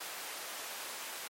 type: high-pass noise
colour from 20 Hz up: pink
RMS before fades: -43 dBFS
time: 0-1.28 s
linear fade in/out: 10 ms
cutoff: 660 Hz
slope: 12 dB/octave
effects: MP3 64 kbps